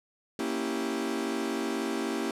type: chord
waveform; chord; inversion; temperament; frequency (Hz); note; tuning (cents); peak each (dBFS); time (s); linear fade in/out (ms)
40% pulse; A# diminished seventh; none; equal; 233.1 / 277.2 / 329.6 / 392; A#3 / C#4 / E4 / G4; 0 / 0 / 0 / 0; -34; 0.39-2.31; 2
effects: low-pass 11000 Hz 12 dB/octave